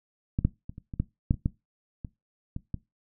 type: clicks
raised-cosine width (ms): 5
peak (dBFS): -13 / -9 / -25 / -29 / -24 / -13 / -9 / -23 / -12 / -23 / -21 / -19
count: 12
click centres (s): 0.389 / 0.45 / 0.695 / 0.781 / 0.938 / 1 / 1.309 / 1.342 / 1.459 / 2.048 / 2.564 / 2.743
effects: noise-tail reverb RT60 0.2 s tail -19 dB re dry